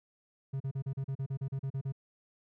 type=tone bursts; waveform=triangle; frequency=135.2 Hz; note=C#3; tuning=43 cents flat; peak=-30 dBFS; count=13; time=0.53-1.923 s; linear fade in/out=10 ms; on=73 ms; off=37 ms; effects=none